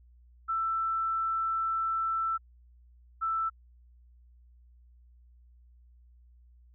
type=tone pair in turn; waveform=sine; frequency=1330 / 1325.2 Hz; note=E6 / E6; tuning=+15 / +9 cents; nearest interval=unison; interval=6 cents; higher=first; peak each=-27 dBFS; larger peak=neither; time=0.48-2.38 / 3.21-3.5 s; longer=first; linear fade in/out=20 ms; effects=added 60 Hz sine -55 dBFS peak until 6.74 s